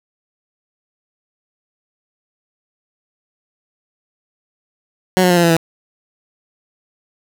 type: tone with pitch steps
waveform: 15% pulse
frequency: 185 / 180.67 / 176.44 / 172.31 / 168.28 / 164.34 Hz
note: F#3 / F#3 / F3 / F3 / E3 / E3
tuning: 0 / -41 / +18 / -23 / +36 / -5 cents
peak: -4 dBFS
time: 5.17-5.566 s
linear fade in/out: 0 ms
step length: 66 ms
effects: none